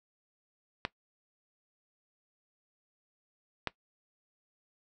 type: clicks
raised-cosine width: 0.3 ms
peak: -14 dBFS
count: 2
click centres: 0.851 / 3.673 s
effects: noise-tail reverb RT60 0.1 s tail -19 dB re dry